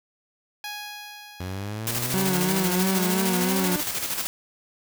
10% pulse tone with exponential decay, 830.6 Hz, G#5, in tune, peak -23 dBFS, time 0.64-3.04 s, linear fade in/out 2 ms, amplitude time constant 520 ms
sawtooth exponential sweep, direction up, 89.2 to 303 Hz, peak -26 dBFS, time 1.4-3.81 s, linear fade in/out 5 ms
white noise with tremolo, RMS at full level -27 dBFS, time 1.87-4.27 s, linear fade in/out 0 ms, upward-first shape square, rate 13 Hz, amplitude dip 45%
30% pulse tone with vibrato, 185.9 Hz, F#3, 8 cents sharp, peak -20 dBFS, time 2.14-3.76 s, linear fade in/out 0 ms, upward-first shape sine, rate 3 Hz, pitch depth 52 cents each way
effects none

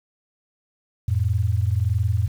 sine tone pair together, 88.53 / 110 Hz, F2 / A2, +24 / 0 cents, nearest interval major third, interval 376 cents, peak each -21 dBFS, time 1.08-2.28 s, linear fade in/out 5 ms, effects 8-bit

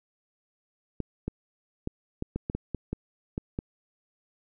clicks, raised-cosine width 3 ms, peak -17 dBFS, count 11, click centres 1.003 / 1.28 / 1.874 / 2.224 / 2.36 / 2.499 / 2.55 / 2.747 / 2.93 / 3.379 / 3.589 s, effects none

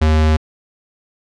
square tone, 78 Hz, D#2, 5 cents sharp, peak -11 dBFS, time 0.01-0.37 s, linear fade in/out 10 ms, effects low-pass 5000 Hz 12 dB/octave

